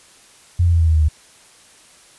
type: tone with pitch steps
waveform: sine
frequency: 87.6 / 85.6 / 83.64 / 81.73 / 79.87 / 78.04 / 76.26 Hz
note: F2 / F2 / E2 / E2 / D#2 / D#2 / D#2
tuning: +6 / -34 / +26 / -14 / +46 / +6 / -34 cents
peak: -11 dBFS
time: 0.59-1.087 s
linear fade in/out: 10 ms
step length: 71 ms
effects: white hiss -48 dBFS RMS until 2.18 s + resampled to 24000 Hz